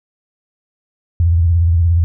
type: tone with vibrato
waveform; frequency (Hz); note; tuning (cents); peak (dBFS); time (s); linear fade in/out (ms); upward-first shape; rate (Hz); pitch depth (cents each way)
sine; 84.5; E2; +43; -9; 1.2-2.04; 0; sine; 17; 90
effects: none